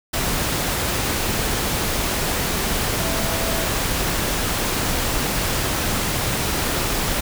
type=tone in noise; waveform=sine; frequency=660 Hz; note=E5; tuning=2 cents sharp; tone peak=-30 dBFS; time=2.99-3.66 s; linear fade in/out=10 ms; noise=pink; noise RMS=-22 dBFS; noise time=0.13-7.21 s; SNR=-11 dB; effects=none